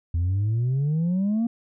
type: exponential sweep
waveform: sine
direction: up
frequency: 82 to 237.7 Hz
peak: -18 dBFS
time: 0.14-1.47 s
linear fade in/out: 5 ms
effects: tanh soft clip ceiling -19 dBFS